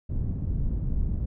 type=low-pass noise; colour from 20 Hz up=pink; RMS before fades=-27 dBFS; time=0.09-1.26 s; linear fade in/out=10 ms; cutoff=130 Hz; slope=12 dB/octave; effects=none